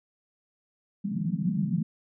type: band-pass noise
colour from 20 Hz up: pink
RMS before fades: -28 dBFS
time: 1.04-1.83 s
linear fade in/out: 10 ms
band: 160 to 210 Hz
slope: 48 dB/octave
effects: none